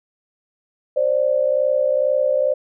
sine tone pair together, 528 / 590.2 Hz, C5 / D5, +16 / +8 cents, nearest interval major second, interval 192 cents, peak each -18 dBFS, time 0.96-2.54 s, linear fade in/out 10 ms, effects none

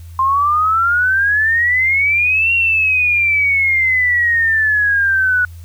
sine exponential two-way sweep, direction up then down, 1046.5 to 2759 to 1465 Hz, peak -11 dBFS, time 0.19-5.45 s, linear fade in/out 2 ms, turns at 2.53 s, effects added 84 Hz sine -31 dBFS peak until 5.64 s + white hiss -50 dBFS RMS until 5.64 s

